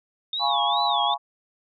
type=tone with vibrato; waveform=sine; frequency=3612 Hz; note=A7; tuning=45 cents sharp; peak=-25 dBFS; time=0.33-1.14 s; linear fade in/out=2 ms; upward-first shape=sine; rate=2.5 Hz; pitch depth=170 cents each way
type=chord; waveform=sine; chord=C# dominant seventh; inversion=first; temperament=equal with one note detuned; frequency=698.5 / 830.6 / 978.1 / 1108.7 Hz; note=E#5 / G#5 / B5 / C#6; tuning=0 / 0 / -17 / 0 cents; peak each=-28 / -24 / -28 / -27 dBFS; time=0.39-1.18 s; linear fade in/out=50 ms
effects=none